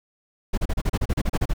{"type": "noise bursts", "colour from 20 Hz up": "brown", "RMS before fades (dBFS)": -21, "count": 13, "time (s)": [0.53, 1.537], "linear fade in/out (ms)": 10, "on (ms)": 47, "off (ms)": 33, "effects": []}